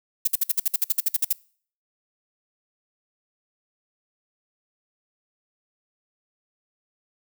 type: noise bursts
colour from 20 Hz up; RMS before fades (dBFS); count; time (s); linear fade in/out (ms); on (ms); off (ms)
violet; -20; 14; 0.25-1.328; 5; 25; 56
effects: noise-tail reverb RT60 0.5 s tail -24 dB re dry